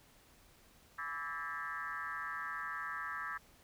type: tone with frequency modulation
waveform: sine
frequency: 1461 Hz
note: F#6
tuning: 22 cents flat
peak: -38 dBFS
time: 0.98-3.38 s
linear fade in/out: 10 ms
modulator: 154 Hz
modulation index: 2.5
effects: pink hiss -64 dBFS RMS until 3.63 s